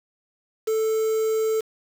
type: tone with quantisation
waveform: triangle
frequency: 440 Hz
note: A4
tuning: in tune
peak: -18 dBFS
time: 0.67-1.61 s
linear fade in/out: 10 ms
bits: 6
effects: none